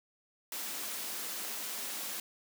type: high-pass noise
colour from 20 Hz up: white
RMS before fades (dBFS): -39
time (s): 0.52-2.2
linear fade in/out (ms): 2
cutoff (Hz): 180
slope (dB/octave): 96
effects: none